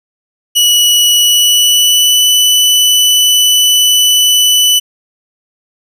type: tone with pitch glide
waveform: sawtooth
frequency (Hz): 2935 to 2983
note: F#7 to F#7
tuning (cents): -15 to +13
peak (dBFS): -3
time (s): 0.55-4.8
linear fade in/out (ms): 20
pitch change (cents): +28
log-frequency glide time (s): 1.17-2.23
effects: none